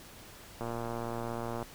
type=click train; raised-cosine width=1 ms; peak=-23 dBFS; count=120; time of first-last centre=0.61-1.627 s; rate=117 Hz; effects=pink hiss -51 dBFS RMS until 1.74 s